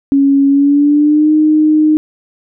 sine tone with pitch glide, 277.2 to 307.6 Hz, C#4 to D#4, 0 to -20 cents, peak -6 dBFS, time 0.12-1.97 s, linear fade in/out 0 ms, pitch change +180 cents, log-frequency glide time 0.48-1.32 s, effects none

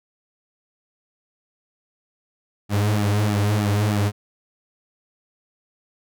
sawtooth tone with flanger, 103.83 Hz, G#2, in tune, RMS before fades -20 dBFS, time 2.69-4.12 s, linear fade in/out 50 ms, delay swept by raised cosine 1.9 to 6.2 ms, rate 3.2 Hz, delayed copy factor -0.9, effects none

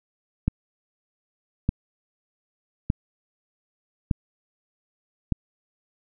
click train, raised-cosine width 5 ms, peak -8 dBFS, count 5, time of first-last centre 0.48-5.323 s, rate 0.826 Hz, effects none

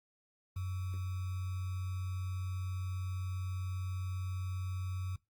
sine tone with sample-and-hold, 92.5 Hz, F#2, in tune, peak -35 dBFS, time 0.56-5.16 s, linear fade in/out 5 ms, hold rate 1225 Hz, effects noise-tail reverb RT60 0.2 s tail -21 dB re dry + Opus 32 kbps

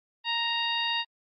harmonic tone, 932.3 Hz, A#5, in tune, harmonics 1 / 2 / 3 / 4 / 5, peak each -32 / -33 / -30 / -31 / -38 dBFS, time 0.24-1.05 s, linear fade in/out 50 ms, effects MP3 32 kbps

